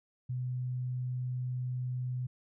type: tone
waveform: sine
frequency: 125.9 Hz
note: B2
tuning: 34 cents sharp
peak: -32 dBFS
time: 0.29-2.27 s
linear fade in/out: 10 ms
effects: none